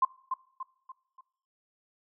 sine tone with echo, 1046.5 Hz, C6, in tune, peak -20 dBFS, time 0.02-0.05 s, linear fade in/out 5 ms, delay 290 ms, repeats 4, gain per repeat -7 dB, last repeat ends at 1.21 s, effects noise-tail reverb RT60 0.6 s tail -20 dB re dry

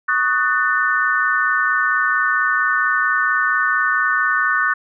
sine chord, D# half-diminished seventh, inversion third, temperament just, 1120.1 / 1244.5 / 1493.4 / 1792.1 Hz, C#6 / D#6 / F#6 / A6, +18 / 0 / +16 / +31 cents, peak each -23 / -22 / -18 / -20 dBFS, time 0.08-4.74 s, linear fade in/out 10 ms, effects none

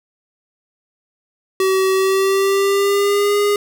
square tone with pitch glide, 380.6 to 410.3 Hz, F#4 to G#4, +49 to -21 cents, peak -14 dBFS, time 1.6-3.56 s, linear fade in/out 2 ms, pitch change +130 cents, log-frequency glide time 1.93-3.37 s, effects none

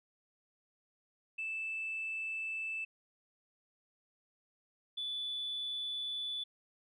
sine tone pair in turn, 2637 / 3471 Hz, E7 / A7, 0 / -24 cents, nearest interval perfect fourth, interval 476 cents, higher second, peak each -35 / -35 dBFS, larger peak neither, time 1.38-2.85 / 4.97-6.44 s, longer neither, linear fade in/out 10 ms, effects tanh soft clip ceiling -31 dBFS

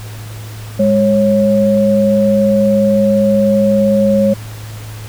sine tone pair together, 205.2 / 547.8 Hz, G#3 / C#5, -21 / -21 cents, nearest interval octave + perfect fourth, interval 1700 cents, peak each -11 dBFS, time 0.79-4.34 s, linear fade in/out 10 ms, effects added 108 Hz sine -26 dBFS peak until 5.08 s + pink hiss -35 dBFS RMS until 5.08 s

